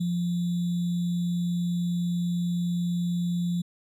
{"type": "tone with sample-and-hold", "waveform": "sine", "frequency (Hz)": 174.61, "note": "F3", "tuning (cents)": 0, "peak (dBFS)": -24, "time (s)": [0, 3.62], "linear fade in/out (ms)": 10, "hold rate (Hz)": 3675, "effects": ["resampled to 32000 Hz"]}